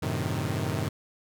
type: chord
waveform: sawtooth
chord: F# diminished seventh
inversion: none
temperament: equal with one note detuned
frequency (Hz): 93.63 / 110 / 130.81 / 155.56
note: F#2 / A2 / C3 / Eb3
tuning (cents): +21 / 0 / 0 / 0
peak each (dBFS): -29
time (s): 0.02-0.89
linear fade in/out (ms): 10
effects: none